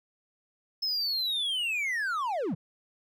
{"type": "linear sweep", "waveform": "triangle", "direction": "down", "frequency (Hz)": [5240, 125.1], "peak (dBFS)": -26, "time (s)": [0.82, 2.55], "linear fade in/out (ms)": 10, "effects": []}